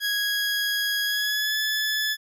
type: tone with pitch glide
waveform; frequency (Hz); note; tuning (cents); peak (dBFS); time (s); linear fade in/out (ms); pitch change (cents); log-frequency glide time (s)
20% pulse; 1657 to 1724.4; G#6 to A6; -4 to -35; -18; 0-2.17; 50; +69; 1.04-1.57
effects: none